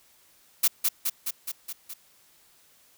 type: noise with echo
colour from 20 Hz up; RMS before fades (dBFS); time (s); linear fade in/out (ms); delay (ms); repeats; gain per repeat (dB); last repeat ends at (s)
blue; -20; 0.63-0.68; 10; 210; 6; -3; 1.94
effects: white hiss -60 dBFS RMS until 2.97 s